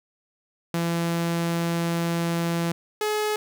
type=tone pair in turn; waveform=sawtooth; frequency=168.9 / 424.3 Hz; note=E3 / G#4; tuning=+42 / +37 cents; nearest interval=octave + major third; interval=1595 cents; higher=second; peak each=-19 dBFS; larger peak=neither; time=0.74-2.72 / 3.01-3.36 s; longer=first; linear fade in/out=2 ms; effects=10-bit